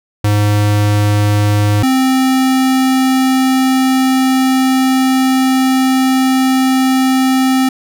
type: tone pair in turn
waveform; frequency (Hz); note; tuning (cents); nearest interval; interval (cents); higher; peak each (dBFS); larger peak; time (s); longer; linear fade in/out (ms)
square; 103.83 / 261.6; G#2 / C4; 0 / 0; octave + major third; 1600; second; -10; neither; 0.24-1.83 / 1.83-7.69; second; 5
effects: none